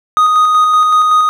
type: tone with tremolo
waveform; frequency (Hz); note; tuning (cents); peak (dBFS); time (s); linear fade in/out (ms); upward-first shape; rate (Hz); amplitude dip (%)
triangle; 1244.5; D#6; 0; -4; 0.17-1.29; 0; square; 5.3; 25
effects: none